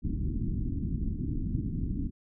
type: low-pass noise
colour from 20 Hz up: pink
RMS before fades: -31 dBFS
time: 0.02-2.11 s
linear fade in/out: 50 ms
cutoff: 310 Hz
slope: 48 dB/octave
effects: none